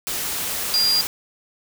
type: tone in noise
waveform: sine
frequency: 4800 Hz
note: D8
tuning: 37 cents sharp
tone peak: -16 dBFS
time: 0.74-1.01 s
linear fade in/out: 0 ms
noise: white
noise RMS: -26 dBFS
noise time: 0.07-1.07 s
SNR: +7 dB
effects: none